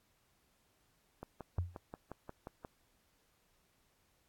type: click train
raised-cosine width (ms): 1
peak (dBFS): -30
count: 9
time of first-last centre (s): 1.23-2.648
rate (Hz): 5.64
type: tone with exponential decay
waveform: sine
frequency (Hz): 87.8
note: F2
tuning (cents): +10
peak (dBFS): -29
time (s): 1.58-1.8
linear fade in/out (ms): 5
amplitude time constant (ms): 46
effects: pink hiss -74 dBFS RMS until 4.28 s + AAC 64 kbps